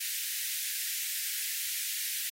white high-pass noise, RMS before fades -34 dBFS, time 0-2.3 s, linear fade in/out 10 ms, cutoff 1700 Hz, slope 48 dB/octave, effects AAC 48 kbps

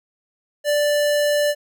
square tone, 587.3 Hz, D5, in tune, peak -17 dBFS, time 0.64-1.55 s, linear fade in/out 50 ms, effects none

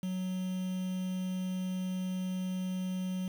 triangle tone with quantisation, 185 Hz, F#3, in tune, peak -30 dBFS, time 0.03-3.28 s, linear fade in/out 2 ms, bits 8, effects none

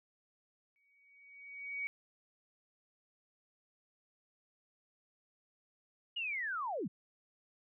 sine tone with exponential growth, 2254 Hz, C#7, 28 cents sharp, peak -34 dBFS, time 0.76-1.87 s, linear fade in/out 0 ms, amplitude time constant 240 ms
sine linear sweep, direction down, 2919 to 133.9 Hz, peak -35 dBFS, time 6.16-6.88 s, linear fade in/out 10 ms
effects none

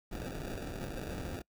pink noise with sample-and-hold, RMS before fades -40 dBFS, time 0.11-1.42 s, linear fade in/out 5 ms, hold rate 1050 Hz, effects noise-tail reverb RT60 0.1 s tail -25 dB re dry

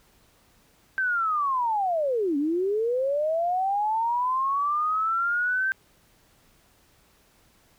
sine linear two-way sweep, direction down then up, 1568 to 275.4 to 1568 Hz, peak -22 dBFS, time 0.98-5.72 s, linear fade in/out 0 ms, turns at 2.37 s, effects pink hiss -61 dBFS RMS until 7.78 s

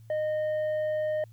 triangle tone with tanh clipping, 615 Hz, D#5, 20 cents flat, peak -27 dBFS, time 0.1-1.24 s, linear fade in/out 2 ms, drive 9 dB, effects added 112 Hz sine -48 dBFS peak until 1.32 s + white hiss -69 dBFS RMS until 1.32 s

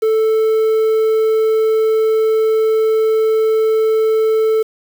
triangle tone with quantisation, 440 Hz, A4, in tune, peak -9 dBFS, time 0.02-4.63 s, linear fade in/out 10 ms, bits 6, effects none

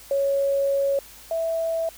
sine tone pair in turn, 554.4 / 657.4 Hz, C#5 / E5, 0 / -5 cents, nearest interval minor third, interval 295 cents, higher second, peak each -19 / -22 dBFS, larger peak first, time 0.11-0.99 / 1.31-1.89 s, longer first, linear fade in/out 2 ms, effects added 51 Hz sine -54 dBFS peak until 1.97 s + white hiss -46 dBFS RMS until 1.97 s

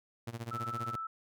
sawtooth tone with tremolo, 116.54 Hz, A#2, in tune, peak -32 dBFS, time 0.27-0.96 s, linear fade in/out 5 ms, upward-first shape sine, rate 15 Hz, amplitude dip 90%
sine tone, 1318.5 Hz, E6, in tune, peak -36 dBFS, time 0.51-1.07 s, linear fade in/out 5 ms
effects none

